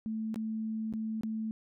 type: tone with dropouts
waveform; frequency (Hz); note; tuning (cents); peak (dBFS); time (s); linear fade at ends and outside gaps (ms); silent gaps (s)
sine; 220; A3; 0; -32; 0.06-1.51; 0; 0.343-0.359 / 0.926-0.937 / 1.21-1.234
effects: none